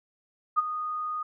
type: tone with ADSR envelope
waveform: sine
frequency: 1236 Hz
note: D#6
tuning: 12 cents flat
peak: -17 dBFS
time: 0.56-1.23 s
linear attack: 27 ms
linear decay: 22 ms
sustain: -12 dB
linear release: 6 ms
effects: none